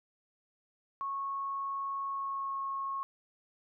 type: tone with pitch glide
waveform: sine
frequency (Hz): 1100 to 1091.8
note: C#6 to C#6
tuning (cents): -14 to -27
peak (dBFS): -33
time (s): 1.01-3.03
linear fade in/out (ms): 0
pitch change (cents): -13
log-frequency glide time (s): 2.05-2.61
effects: none